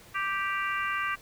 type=harmonic tone with a mistuned harmonic; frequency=391.8 Hz; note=G4; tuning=1 cent flat; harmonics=3 / 4 / 5 / 6 / 7; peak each=-31 / -33 / -35 / -37 / -38 dBFS; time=0.14-1.16 s; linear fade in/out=20 ms; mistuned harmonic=7; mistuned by=+19 cents; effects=pink hiss -53 dBFS RMS until 1.21 s